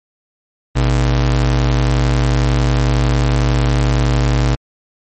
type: ring-modulated tone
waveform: square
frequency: 91.1 Hz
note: F#2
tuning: 26 cents flat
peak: -9 dBFS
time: 0.75-4.56 s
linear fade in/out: 20 ms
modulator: 35.5 Hz
effects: MP3 32 kbps